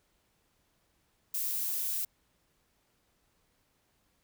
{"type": "noise", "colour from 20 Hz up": "violet", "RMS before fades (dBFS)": -33, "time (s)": [1.34, 2.05], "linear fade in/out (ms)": 5, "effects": ["pink hiss -73 dBFS RMS until 4.23 s"]}